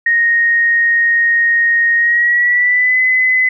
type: tone with pitch glide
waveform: sine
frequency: 1864.7 to 2022 Hz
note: A#6 to B6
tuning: 0 to +40 cents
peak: -9 dBFS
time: 0.06-3.49 s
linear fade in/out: 5 ms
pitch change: +140 cents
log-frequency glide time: 1.96-3 s
effects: none